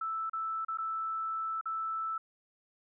sine tone with dropouts, 1318.5 Hz, E6, in tune, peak -32 dBFS, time 0.01-2.18 s, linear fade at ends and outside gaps 5 ms, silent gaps 0.297-0.332 / 0.649-0.683 / 0.774-0.784 / 1.612-1.656 s, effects none

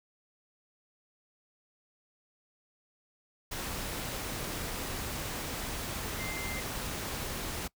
sine tone in noise, 2086 Hz, C7, 6 cents flat, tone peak -40 dBFS, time 6.19-6.61 s, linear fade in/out 10 ms, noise pink, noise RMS -37 dBFS, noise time 3.51-7.68 s, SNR -6 dB, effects noise-tail reverb RT60 0.1 s tail -23 dB re dry

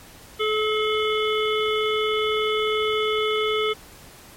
harmonic tone, 430.3 Hz, A4, 39 cents flat, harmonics 1 / 3 / 5 / 7 / 8, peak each -22 / -27 / -29 / -30 / -31 dBFS, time 0.39-3.74 s, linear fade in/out 20 ms, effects pink hiss -46 dBFS RMS until 4.36 s + MP3 64 kbps

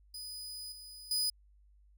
sawtooth tone with level steps, 4978 Hz, D#8, in tune, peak -39 / -45 / -27 dBFS, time 0.14-1.3 s, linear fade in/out 5 ms, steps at 0.72 / 1.11 s, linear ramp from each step 2 ms, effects added 50 Hz sine -60 dBFS peak until 1.97 s

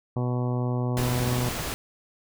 harmonic tone, 123.7 Hz, B2, 3 cents sharp, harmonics 1 / 2 / 3 / 4 / 5 / 6 / 7 / 8 / 9, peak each -25 / -31 / -35 / -37 / -39 / -41 / -42 / -43 / -44 dBFS, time 0.16-1.49 s, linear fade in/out 5 ms
pink noise, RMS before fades -31 dBFS, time 0.97-1.74 s, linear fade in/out 0 ms
effects none

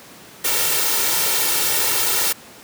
white noise with comb filter, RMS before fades -19 dBFS, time 0.44-2.33 s, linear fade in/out 10 ms, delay 2.2 ms, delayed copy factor +0.65, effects pink hiss -42 dBFS RMS until 2.63 s + high-pass 150 Hz 12 dB/octave

